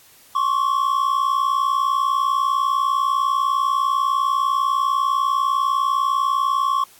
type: tone pair together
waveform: triangle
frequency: 1070 / 1130 Hz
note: C6 / C#6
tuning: +38 / +33 cents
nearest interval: minor second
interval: 95 cents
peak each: -18 dBFS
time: 0.35-6.84 s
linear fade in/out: 5 ms
effects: white hiss -50 dBFS RMS until 6.99 s + AAC 64 kbps